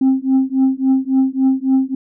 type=tone with tremolo; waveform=sine; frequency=264.8 Hz; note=C4; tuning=21 cents sharp; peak=-6 dBFS; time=0.01-1.95 s; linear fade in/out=5 ms; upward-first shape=triangle; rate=3.6 Hz; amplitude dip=100%; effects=tanh soft clip ceiling -8 dBFS